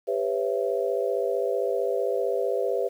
sine chord, C# half-diminished seventh, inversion second, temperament just, 399.1 / 498.9 / 554.4 / 665.2 Hz, G4 / B4 / C#5 / E5, +31 / +17 / 0 / +16 cents, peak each -28 / -27 / -30 / -31 dBFS, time 0.07-2.89 s, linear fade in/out 20 ms, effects 9-bit

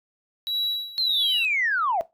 triangle tone with tremolo, 3904 Hz, B7, 21 cents flat, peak -20 dBFS, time 0.47-1.45 s, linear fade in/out 0 ms, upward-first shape sine, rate 1.6 Hz, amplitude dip 85%
sine linear sweep, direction down, 4238 to 622 Hz, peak -20 dBFS, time 0.98-2.01 s, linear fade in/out 0 ms
effects noise-tail reverb RT60 0.2 s tail -17 dB re dry + tanh soft clip ceiling -14 dBFS

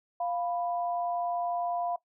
sine tone pair together, 698.5 / 987.8 Hz, F5 / B5, 0 / 0 cents, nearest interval tritone, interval 600 cents, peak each -29 / -37 dBFS, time 0.2-1.96 s, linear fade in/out 5 ms, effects noise-tail reverb RT60 0.1 s tail -18 dB re dry

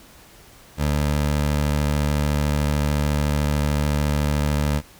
20% pulse tone, 73.7 Hz, D2, 7 cents sharp, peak -14 dBFS, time 0.77-4.82 s, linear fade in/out 50 ms, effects pink hiss -48 dBFS RMS until 4.99 s

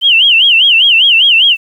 sine tone with vibrato, 2960 Hz, F#7, in tune, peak -4 dBFS, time 0.01-1.57 s, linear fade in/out 50 ms, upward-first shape sine, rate 5 Hz, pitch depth 190 cents each way, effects 7-bit

